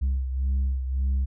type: beating tone pair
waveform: sine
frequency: 66 / 67.8 Hz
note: C2 / C#2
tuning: +16 / -38 cents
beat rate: 1.8 Hz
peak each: -21 / -28 dBFS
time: 0.01-1.26 s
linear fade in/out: 20 ms
effects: tanh soft clip ceiling -20 dBFS